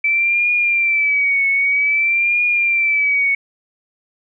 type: tone with vibrato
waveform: sine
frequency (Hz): 2317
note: D7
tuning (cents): -24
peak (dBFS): -13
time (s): 0.04-3.35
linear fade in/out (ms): 5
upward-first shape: triangle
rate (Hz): 0.52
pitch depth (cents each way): 89
effects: none